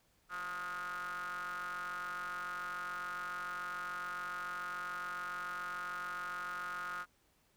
square ring-modulated tone, 90.9 Hz, F#2, 30 cents flat, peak -37 dBFS, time 0.29-7.06 s, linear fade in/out 50 ms, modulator 1340 Hz, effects pink hiss -72 dBFS RMS until 7.56 s

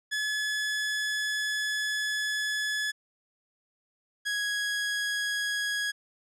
sawtooth tone pair in turn, 1709 / 1661.3 Hz, G#6 / G#6, +49 / 0 cents, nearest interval unison, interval 49 cents, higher first, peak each -24 dBFS, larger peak neither, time 0.11-2.92 / 4.25-5.92 s, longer first, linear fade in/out 20 ms, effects low-pass 9000 Hz 12 dB/octave

